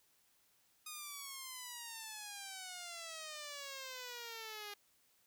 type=exponential sweep; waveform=5% pulse; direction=down; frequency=1244.5 to 407.1 Hz; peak=-34 dBFS; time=0.86-4.74 s; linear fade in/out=5 ms; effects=white hiss -73 dBFS RMS until 5.26 s